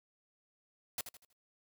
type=noise with echo; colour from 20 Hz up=white; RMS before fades=-37 dBFS; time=0.98-1.01 s; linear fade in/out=2 ms; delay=80 ms; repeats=4; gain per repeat=-9 dB; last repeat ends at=1.33 s; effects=noise-tail reverb RT60 0.1 s tail -26 dB re dry